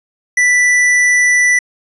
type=tone with tanh clipping; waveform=triangle; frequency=1975.5 Hz; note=B6; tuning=in tune; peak=-10 dBFS; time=0.37-1.59 s; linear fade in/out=5 ms; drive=18 dB; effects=resampled to 24000 Hz